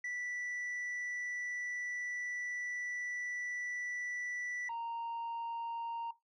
sine tone pair in turn, 1966 / 927.8 Hz, B6 / A#5, -8 / -8 cents, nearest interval octave + minor second, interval 1300 cents, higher first, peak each -34 / -35 dBFS, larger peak first, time 0.04-4.69 / 4.69-6.11 s, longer first, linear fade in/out 5 ms, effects noise-tail reverb RT60 0.2 s tail -18 dB re dry + tanh soft clip ceiling -36 dBFS

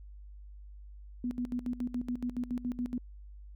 sine tone with tremolo, 245.3 Hz, B3, 12 cents flat, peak -30 dBFS, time 1.24-2.98 s, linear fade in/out 2 ms, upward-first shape square, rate 7.1 Hz, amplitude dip 80%, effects added 50 Hz sine -46 dBFS peak until 3.55 s

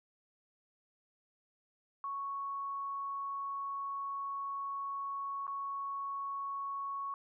sine tone with dropouts, 1108.7 Hz, C#6, in tune, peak -36 dBFS, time 2.04-7.14 s, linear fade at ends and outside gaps 1 ms, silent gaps 5.468-5.478 s, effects none

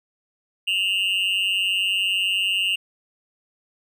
triangle tone with amplitude modulation, 2800 Hz, F7, 4 cents sharp, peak -14 dBFS, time 0.67-2.76 s, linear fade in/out 10 ms, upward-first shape sine, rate 191 Hz, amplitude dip 90%, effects none

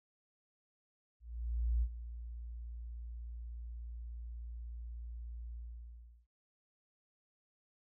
sine tone with ADSR envelope, 58.27 Hz, A#1, in tune, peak -28 dBFS, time 1.2-6.27 s, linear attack 620 ms, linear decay 62 ms, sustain -14 dB, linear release 720 ms, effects none

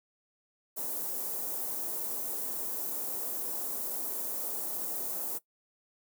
white band-stop noise, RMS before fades -35 dBFS, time 0.76-5.39 s, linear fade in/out 20 ms, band 620 to 12000 Hz, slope 12 dB/octave, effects noise-tail reverb RT60 0.1 s tail -19 dB re dry + high-pass 300 Hz 12 dB/octave

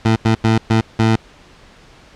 20% pulse tone bursts at uneven times, 111.7 Hz, A2, 27 cents sharp, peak -6 dBFS, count 5, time 0.05-0.16 / 0.25-0.35 / 0.44-0.58 / 0.7-0.81 / 0.99-1.16 s, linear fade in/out 5 ms, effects pink hiss -45 dBFS RMS until 2.15 s + low-pass 5000 Hz 12 dB/octave

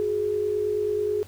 sine tone pair together, 370 / 419.3 Hz, F#4 / G#4, 0 / +17 cents, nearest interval major second, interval 217 cents, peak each -30 / -23 dBFS, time 0-1.23 s, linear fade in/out 0 ms, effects added 93 Hz sine -45 dBFS peak until 1.27 s + pink hiss -51 dBFS RMS until 1.27 s

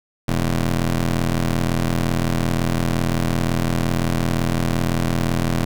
20% pulse ring-modulated tone, 85.6 Hz, F2, 34 cents flat, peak -10 dBFS, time 0.28-5.65 s, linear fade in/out 5 ms, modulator 61.7 Hz, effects none

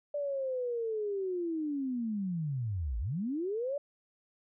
sine linear two-way sweep, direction down then up, 587.3 to 51 to 587.3 Hz, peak -31 dBFS, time 0.14-3.78 s, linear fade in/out 5 ms, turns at 2.99 s, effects none

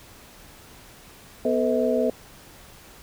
sine tone cluster, 247.6 / 441.1 / 506 / 641 Hz, B3 / A4 / B4 / E5, +5 / +4 / +42 / -49 cents, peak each -25 dBFS, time 1.45-2.1 s, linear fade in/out 2 ms, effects pink hiss -48 dBFS RMS until 3.02 s

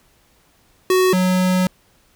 square tone pair in turn, 371 / 184.01 Hz, F#4 / F#3, +5 / -9 cents, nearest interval octave, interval 1214 cents, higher first, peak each -13 / -15 dBFS, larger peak first, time 0.9-1.13 / 1.13-1.67 s, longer second, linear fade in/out 2 ms, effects pink hiss -57 dBFS RMS until 2.15 s

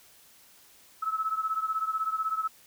sine beating tone pair, 1296 / 1312 Hz, E6 / E6, -30 / -9 cents, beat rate 16 Hz, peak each -29 / -32 dBFS, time 1.02-2.48 s, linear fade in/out 10 ms, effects white hiss -57 dBFS RMS until 2.66 s

